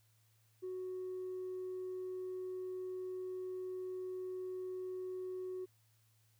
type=tone with tanh clipping; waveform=triangle; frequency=370 Hz; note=F#4; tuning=in tune; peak=-40 dBFS; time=0.62-5.66 s; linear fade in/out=20 ms; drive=5 dB; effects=added 110 Hz sine -70 dBFS peak until 6.39 s + white hiss -75 dBFS RMS until 6.39 s